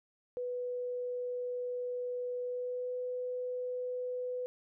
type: tone with pitch glide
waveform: sine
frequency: 493.9 to 499.1 Hz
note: B4 to B4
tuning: 0 to +18 cents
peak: -34 dBFS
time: 0.37-4.46 s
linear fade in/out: 0 ms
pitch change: +18 cents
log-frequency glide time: 2.42-2.96 s
effects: none